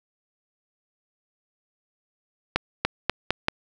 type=accelerating click train; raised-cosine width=0.3 ms; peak=-4 dBFS; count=5; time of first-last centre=2.56-3.484 s; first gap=290 ms; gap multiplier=0.85; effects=none